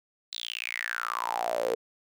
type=tone with high-pass filter sweep; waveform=sawtooth; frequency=58.27 Hz; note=A#1; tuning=in tune; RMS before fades=-32 dBFS; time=0.32-1.75 s; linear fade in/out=5 ms; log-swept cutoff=4000 to 450 Hz; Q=9.1; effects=none